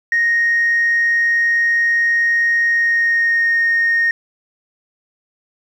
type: tone with pitch glide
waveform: sine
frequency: 1864.7 to 1850.8 Hz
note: A#6 to A#6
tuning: 0 to -13 cents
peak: -11 dBFS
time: 0.12-4.11 s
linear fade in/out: 2 ms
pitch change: -13 cents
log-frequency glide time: 2.65-3.58 s
effects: tanh soft clip ceiling -9 dBFS + 8-bit